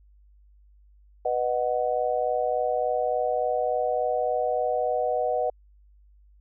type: chord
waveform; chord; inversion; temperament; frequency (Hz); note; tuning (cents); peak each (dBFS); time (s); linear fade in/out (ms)
sine; B major; none; just; 493.9 / 617.4 / 740.8; B4 / D#5 / F#5; 0 / -14 / +2; -27; 1.25-5.5; 5
effects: added 50 Hz sine -53 dBFS peak until 6.4 s